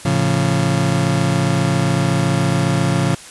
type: chord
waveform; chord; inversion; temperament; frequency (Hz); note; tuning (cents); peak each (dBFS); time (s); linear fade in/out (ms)
35% pulse; A augmented; none; just; 110 / 137.5 / 171.88; A2 / C#3 / E#3; 0 / -14 / -27; -20 / -16 / -17; 0.05-3.15; 5
effects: white hiss -37 dBFS RMS until 3.3 s + resampled to 24000 Hz